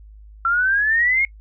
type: exponential sweep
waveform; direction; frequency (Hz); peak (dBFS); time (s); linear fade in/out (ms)
sine; up; 1346 to 2181; -15; 0.45-1.25; 2
effects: noise-tail reverb RT60 0.1 s tail -21 dB re dry + added 52 Hz sine -40 dBFS peak until 1.4 s